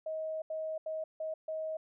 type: tone bursts at uneven times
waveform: sine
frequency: 632 Hz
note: D#5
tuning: 27 cents sharp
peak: -34 dBFS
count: 5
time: 0.06-0.42 / 0.5-0.78 / 0.86-1.04 / 1.2-1.34 / 1.48-1.77 s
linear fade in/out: 5 ms
effects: none